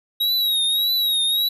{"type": "tone with vibrato", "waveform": "square", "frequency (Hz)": 3821, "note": "A#7", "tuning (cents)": 42, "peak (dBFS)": -18, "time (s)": [0.2, 1.49], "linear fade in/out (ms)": 10, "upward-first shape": "triangle", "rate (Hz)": 1.7, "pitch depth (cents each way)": 82, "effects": []}